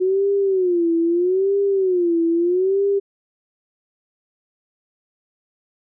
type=tone with vibrato; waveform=sine; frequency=364.6 Hz; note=F#4; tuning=25 cents flat; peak=-15 dBFS; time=0-3 s; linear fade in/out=20 ms; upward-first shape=sine; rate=0.78 Hz; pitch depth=160 cents each way; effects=none